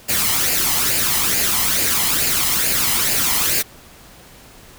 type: noise with flanger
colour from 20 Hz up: white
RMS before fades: -18 dBFS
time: 0.08-3.63 s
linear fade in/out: 20 ms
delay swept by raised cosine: 0.42 to 1 ms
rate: 2.3 Hz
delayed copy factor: +0.55
effects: pink hiss -44 dBFS RMS until 4.78 s